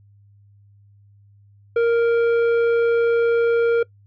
sine tone with tanh clipping, 466.2 Hz, A#4, in tune, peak -16 dBFS, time 1.76-3.83 s, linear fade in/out 5 ms, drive 9 dB, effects noise-tail reverb RT60 0.1 s tail -23 dB re dry + added 101 Hz sine -49 dBFS peak until 4.06 s

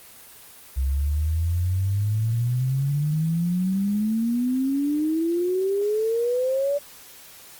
sine exponential sweep, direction up, 65 to 580 Hz, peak -20 dBFS, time 0.76-6.79 s, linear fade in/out 20 ms, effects white hiss -46 dBFS RMS until 7.59 s + Opus 24 kbps

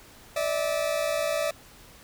40% pulse tone pair together, 587.3 / 647.3 Hz, D5 / E5, 0 / -32 cents, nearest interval major second, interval 168 cents, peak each -27 dBFS, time 0.36-1.51 s, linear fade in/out 5 ms, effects pink hiss -51 dBFS RMS until 2.03 s

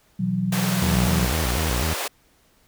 sine chord, B suspended fourth, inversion none, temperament equal, 123.47 / 164.81 / 185 Hz, B2 / E3 / F#3, 0 / 0 / 0 cents, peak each -28 / -28 / -22 dBFS, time 0.19-1.26 s, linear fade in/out 10 ms
pink high-pass noise, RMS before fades -28 dBFS, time 0.52-2.08 s, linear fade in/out 5 ms, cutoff 410 Hz, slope 24 dB/octave
sawtooth tone with vibrato, 69.3 Hz, C#2, in tune, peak -18 dBFS, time 0.82-1.94 s, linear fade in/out 5 ms, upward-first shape square, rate 4 Hz, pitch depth 240 cents each way
effects pink hiss -60 dBFS RMS until 2.67 s

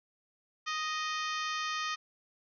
harmonic tone with a mistuned harmonic, 622.3 Hz, D#5, in tune, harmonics 2 / 3 / 4 / 5 / 6 / 7 / 8 / 9 / 10, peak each -35 / -39 / -41 / -43 / -45 / -46 / -47 / -48 / -49 dBFS, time 0.66-1.96 s, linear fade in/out 20 ms, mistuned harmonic 6, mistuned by -57 cents, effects none

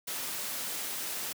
white noise, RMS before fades -36 dBFS, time 0.07-1.33 s, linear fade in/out 10 ms, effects high-pass 150 Hz 12 dB/octave

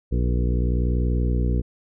harmonic tone with a mistuned harmonic, 60.6 Hz, B1, 32 cents flat, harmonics 1 / 2 / 3 / 4 / 5 / 6 / 7 / 8, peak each -20 / -26 / -30 / -32 / -34 / -36 / -37 / -38 dBFS, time 0.11-1.62 s, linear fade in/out 20 ms, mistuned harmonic 7, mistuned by +33 cents, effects none

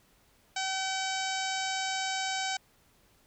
harmonic tone, 764 Hz, G5, 45 cents flat, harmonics 1 / 2 / 3 / 4 / 5 / 6 / 7 / 8 / 9 / 10, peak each -34 / -37 / -39 / -40 / -41 / -42 / -42 / -43 / -44 / -44 dBFS, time 0.56-2.57 s, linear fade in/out 5 ms, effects pink hiss -65 dBFS RMS until 3.26 s

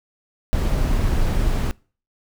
brown noise, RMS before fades -19 dBFS, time 0.53-1.71 s, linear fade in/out 0 ms, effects noise-tail reverb RT60 0.4 s tail -24 dB re dry

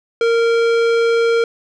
sine tone with tanh clipping, 462.7 Hz, A#4, 13 cents flat, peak -14 dBFS, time 0.21-1.44 s, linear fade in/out 2 ms, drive 17 dB, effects none

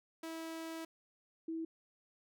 sawtooth / sine tone pair in turn, 325.5 / 325.5 Hz, E4 / E4, -22 / -22 cents, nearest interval unison, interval 0 cents, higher neither, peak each -38 / -37 dBFS, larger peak second, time 0.23-0.85 / 1.48-1.65 s, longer first, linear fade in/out 5 ms, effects none

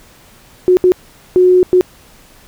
sine tone bursts at uneven times, 364.8 Hz, F#4, 24 cents flat, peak -5 dBFS, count 4, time 0.68-0.77 / 0.84-0.92 / 1.36-1.63 / 1.73-1.81 s, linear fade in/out 0 ms, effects pink hiss -44 dBFS RMS until 2.47 s

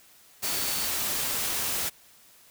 sine tone in noise, 4493 Hz, C#8, 23 cents sharp, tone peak -37 dBFS, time 0.43-0.88 s, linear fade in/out 20 ms, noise white, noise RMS -29 dBFS, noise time 0.42-1.9 s, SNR -11 dB, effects white hiss -56 dBFS RMS until 2.5 s

